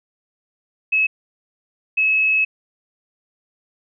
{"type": "tone bursts at uneven times", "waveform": "sine", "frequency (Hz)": 2580, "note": "E7", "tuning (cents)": -38, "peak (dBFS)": -14, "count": 2, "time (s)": [[0.92, 1.07], [1.97, 2.45]], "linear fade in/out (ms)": 10, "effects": []}